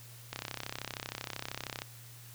click train, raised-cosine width 0.2 ms, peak -19 dBFS, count 50, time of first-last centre 0.33-1.819 s, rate 32.9 Hz, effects added 118 Hz sine -51 dBFS peak until 2.34 s + white hiss -54 dBFS RMS until 2.34 s

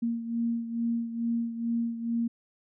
sine beating tone pair, 232.1 / 234.4 Hz, A#3 / A#3, -7 / +10 cents, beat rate 2.3 Hz, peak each -28 / -34 dBFS, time 0.02-2.28 s, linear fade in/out 10 ms, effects none

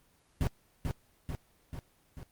brown noise with echo, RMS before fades -28 dBFS, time 0.41-0.47 s, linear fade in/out 0 ms, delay 440 ms, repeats 4, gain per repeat -4 dB, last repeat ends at 2.23 s, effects pink hiss -67 dBFS RMS until 2.31 s + Opus 24 kbps

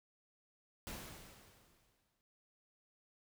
pink noise with exponential decay, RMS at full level -45 dBFS, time 0.87-2.21 s, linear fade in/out 0 ms, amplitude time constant 290 ms, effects none

